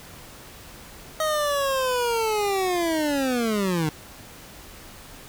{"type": "linear sweep", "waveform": "25% pulse", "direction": "down", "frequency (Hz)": [631, 150], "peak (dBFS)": -18, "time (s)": [1.2, 3.89], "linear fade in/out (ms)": 2, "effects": ["pink hiss -44 dBFS RMS until 5.28 s"]}